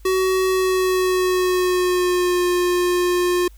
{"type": "tone with pitch glide", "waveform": "square", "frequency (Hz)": [375.6, 356.2], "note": ["F#4", "F4"], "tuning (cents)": [26, 34], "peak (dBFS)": -17, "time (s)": [0.05, 3.48], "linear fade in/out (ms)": 5, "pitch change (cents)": -92, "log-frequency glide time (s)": [0.48, 2.46], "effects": ["added 50 Hz sine -41 dBFS peak until 3.57 s", "white hiss -57 dBFS RMS until 3.57 s"]}